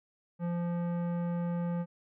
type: tone with tanh clipping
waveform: sine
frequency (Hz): 172.9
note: F3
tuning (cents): -17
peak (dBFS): -32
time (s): 0.39-1.86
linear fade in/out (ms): 50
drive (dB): 15
effects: none